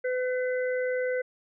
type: harmonic tone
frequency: 505 Hz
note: B4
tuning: 39 cents sharp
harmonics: 1 / 3 / 4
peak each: -26 / -36 / -38 dBFS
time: 0.04-1.22 s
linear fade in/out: 10 ms
effects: none